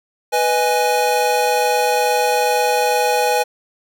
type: chord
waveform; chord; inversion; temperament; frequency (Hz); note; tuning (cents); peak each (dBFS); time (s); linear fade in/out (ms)
square; G# minor; first; equal; 493.9 / 622.3 / 830.6; B4 / D#5 / G#5; 0 / 0 / 0; -19 / -24 / -18; 0.32-3.44; 20
effects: none